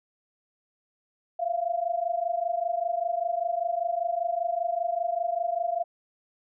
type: tone pair together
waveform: sine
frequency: 674.9 / 700 Hz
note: E5 / F5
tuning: +41 / +4 cents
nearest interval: minor second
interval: 63 cents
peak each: -28 dBFS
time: 1.39-5.84 s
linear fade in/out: 10 ms
effects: none